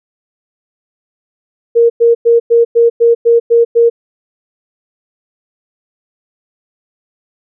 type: tone bursts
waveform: sine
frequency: 467.1 Hz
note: A#4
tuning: 3 cents sharp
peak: -4 dBFS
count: 9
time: 1.75-3.9 s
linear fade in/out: 20 ms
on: 150 ms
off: 100 ms
effects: none